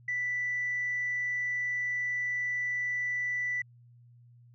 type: tone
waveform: sine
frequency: 1975.5 Hz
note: B6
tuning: in tune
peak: -28 dBFS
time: 0.08-3.62 s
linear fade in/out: 5 ms
effects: tanh soft clip ceiling -24 dBFS + added 120 Hz sine -54 dBFS peak until 4.54 s